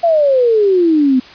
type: exponential sweep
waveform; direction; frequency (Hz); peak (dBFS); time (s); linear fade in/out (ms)
sine; down; 694 to 250; -8; 0.03-1.2; 10
effects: white hiss -37 dBFS RMS until 1.34 s + resampled to 11025 Hz